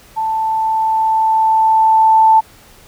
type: tone with level ramp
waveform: sine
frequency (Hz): 883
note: A5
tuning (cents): +6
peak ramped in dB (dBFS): -15 to -5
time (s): 0.16-2.41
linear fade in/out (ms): 20
effects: pink hiss -44 dBFS RMS until 2.87 s